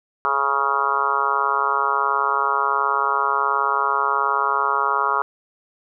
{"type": "harmonic tone with a mistuned harmonic", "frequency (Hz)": 138.59, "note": "C#3", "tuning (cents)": 0, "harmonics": [3, 4, 5, 6, 7, 8, 9, 10], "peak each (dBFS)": [-30, -35, -33, -28, -24, -23, -23, -25], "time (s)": [0.25, 5.22], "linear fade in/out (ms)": 0, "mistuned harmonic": 3, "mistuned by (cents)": 27, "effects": []}